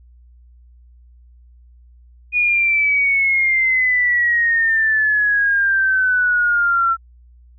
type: exponential sweep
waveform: sine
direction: down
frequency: 2465 to 1344 Hz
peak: -13 dBFS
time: 2.32-6.97 s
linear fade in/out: 50 ms
effects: added 60 Hz sine -44 dBFS peak until 7.58 s